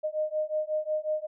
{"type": "beating tone pair", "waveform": "sine", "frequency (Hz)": [613, 618.5], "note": ["D#5", "D#5"], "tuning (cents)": [-26, -10], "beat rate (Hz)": 5.5, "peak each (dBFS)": -30, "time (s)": [0.03, 1.27], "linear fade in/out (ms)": 20, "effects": []}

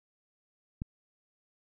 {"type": "click", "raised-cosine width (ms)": 5, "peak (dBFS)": -22, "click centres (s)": 0.819, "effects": []}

